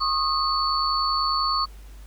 sine tone cluster, 1089 / 1239 / 4463 Hz, C#6 / D#6 / C#8, -31 / -8 / +11 cents, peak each -25 dBFS, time 0-1.66 s, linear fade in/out 20 ms, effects added 50 Hz sine -40 dBFS peak until 2.06 s + pink hiss -54 dBFS RMS until 2.06 s

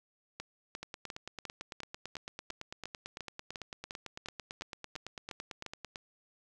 two click trains, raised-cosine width 0.2 ms, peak -24 / -23 dBFS, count 47 / 16, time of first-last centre 0.83-5.958 / 0.4-5.663 s, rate 8.97 / 2.85 Hz, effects none

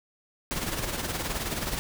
pink noise with tremolo, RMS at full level -29 dBFS, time 0.51-1.79 s, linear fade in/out 0 ms, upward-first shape sine, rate 19 Hz, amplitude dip 55%, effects none

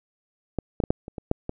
clicks, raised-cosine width 2 ms, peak -12 / -11 / -11 / -6 / -23 / -20 / -7 / -16 dBFS, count 8, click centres 0.587 / 0.802 / 0.838 / 0.905 / 1.081 / 1.182 / 1.314 / 1.494 s, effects none

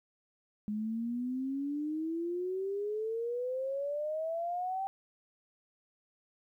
sine exponential sweep, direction up, 207.7 to 784 Hz, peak -32 dBFS, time 0.68-4.87 s, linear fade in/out 0 ms, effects 12-bit

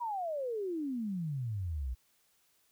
sine exponential sweep, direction down, 987.8 to 58.27 Hz, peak -33 dBFS, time 0-1.95 s, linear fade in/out 20 ms, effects white hiss -71 dBFS RMS until 2.71 s

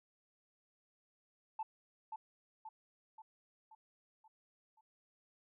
sine tone with echo, 880 Hz, A5, in tune, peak -36 dBFS, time 1.59-1.63 s, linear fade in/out 5 ms, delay 530 ms, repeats 6, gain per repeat -5 dB, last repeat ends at 4.81 s, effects tanh soft clip ceiling -33 dBFS

